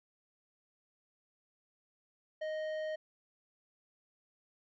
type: tone with tanh clipping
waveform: sine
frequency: 622.3 Hz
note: D#5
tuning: in tune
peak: -37 dBFS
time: 2.41-2.96 s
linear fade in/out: 10 ms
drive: 11 dB
effects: none